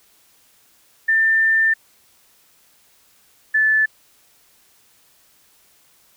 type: tone pair in turn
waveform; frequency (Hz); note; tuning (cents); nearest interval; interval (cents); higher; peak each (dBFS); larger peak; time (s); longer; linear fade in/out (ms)
sine; 1790 / 1745.1; A6 / A6; +29 / -15; unison; 44; first; -13; neither; 1.08-1.74 / 3.54-3.86; first; 10
effects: white hiss -56 dBFS RMS until 6.16 s